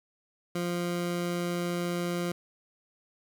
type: tone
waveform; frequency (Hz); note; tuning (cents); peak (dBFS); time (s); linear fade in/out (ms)
20% pulse; 174.61; F3; 0; -24; 0.55-2.32; 5
effects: none